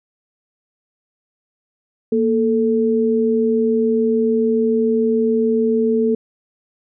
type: tone pair together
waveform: sine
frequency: 233.1 / 440 Hz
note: A#3 / A4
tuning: 0 / 0 cents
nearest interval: major seventh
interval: 1100 cents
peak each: -17 / -16 dBFS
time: 2.12-6.15 s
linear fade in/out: 5 ms
effects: none